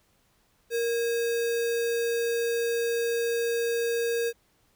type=tone with sample-and-hold; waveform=sine; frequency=467.1 Hz; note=A#4; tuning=3 cents sharp; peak=-24 dBFS; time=0.7-4.33 s; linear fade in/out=50 ms; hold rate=2100 Hz; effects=pink hiss -67 dBFS RMS until 4.75 s